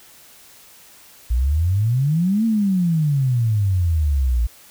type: exponential two-way sweep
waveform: sine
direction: up then down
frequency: 56 to 230 to 56 Hz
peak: -15 dBFS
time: 1.3-4.47 s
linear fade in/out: 10 ms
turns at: 2.45 s
effects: white hiss -47 dBFS RMS until 4.7 s